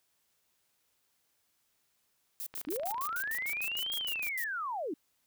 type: noise bursts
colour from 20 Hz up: violet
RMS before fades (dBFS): -39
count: 14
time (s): 2.4-4.44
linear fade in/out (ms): 0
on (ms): 64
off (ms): 88
type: click train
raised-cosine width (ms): 0.3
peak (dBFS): -31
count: 48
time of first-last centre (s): 2.54-4.268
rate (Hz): 27.2
type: linear two-way sweep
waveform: sine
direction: up then down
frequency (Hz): 261.6 to 3322 to 261.6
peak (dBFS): -33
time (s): 2.67-4.94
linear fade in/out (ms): 5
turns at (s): 3.95
effects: white hiss -75 dBFS RMS until 5.26 s